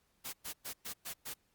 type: noise bursts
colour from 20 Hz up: white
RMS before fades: -42 dBFS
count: 6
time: 0.24-1.342 s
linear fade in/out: 20 ms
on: 92 ms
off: 110 ms
effects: pink hiss -75 dBFS RMS until 1.54 s + Opus 48 kbps